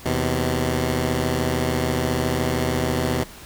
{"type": "tone pair together", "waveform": "10% pulse", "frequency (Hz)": [80, 126.99], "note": ["D#2", "B2"], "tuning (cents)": [49, 49], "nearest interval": "minor sixth", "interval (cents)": 800, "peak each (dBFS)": -15, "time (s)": [0.05, 3.24], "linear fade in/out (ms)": 10, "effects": ["pink hiss -42 dBFS RMS until 3.45 s"]}